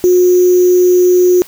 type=tone with sample-and-hold; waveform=sine; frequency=360.3 Hz; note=F#4; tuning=46 cents flat; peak=-5 dBFS; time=0.04-1.42 s; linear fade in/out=0 ms; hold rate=6300 Hz; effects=white hiss -37 dBFS RMS until 1.47 s